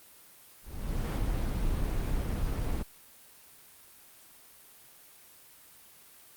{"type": "noise with ADSR envelope", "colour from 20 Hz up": "brown", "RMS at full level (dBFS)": -27, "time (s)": [0.62, 2.83], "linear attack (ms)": 540, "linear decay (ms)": 32, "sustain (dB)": -3, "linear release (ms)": 9, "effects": ["white hiss -55 dBFS RMS until 6.36 s", "Opus 32 kbps"]}